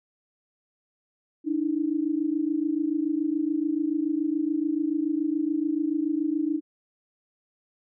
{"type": "tone pair together", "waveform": "sine", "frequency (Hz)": [293.7, 320.7], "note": ["D4", "E4"], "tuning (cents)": [0, -48], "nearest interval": "major second", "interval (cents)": 152, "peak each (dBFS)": -26, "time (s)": [1.44, 6.61], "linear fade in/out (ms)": 50, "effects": []}